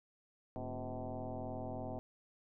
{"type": "tone with frequency modulation", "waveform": "sine", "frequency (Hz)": 267.5, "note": "C4", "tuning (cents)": 38, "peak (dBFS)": -39, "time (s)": [0.56, 1.99], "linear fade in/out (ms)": 0, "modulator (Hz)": 123, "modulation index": 4.3, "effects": []}